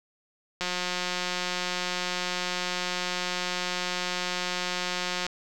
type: click train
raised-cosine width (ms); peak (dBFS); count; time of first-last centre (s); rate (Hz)
0.2; -12; 839; 0.61-5.266; 180
effects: none